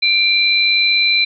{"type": "tone pair together", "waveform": "sine", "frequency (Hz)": [2364, 4031], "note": ["D7", "B7"], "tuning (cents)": [11, 35], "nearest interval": "major sixth", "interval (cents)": 924, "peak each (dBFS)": -14, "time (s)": [0.02, 1.25], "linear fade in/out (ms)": 10, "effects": []}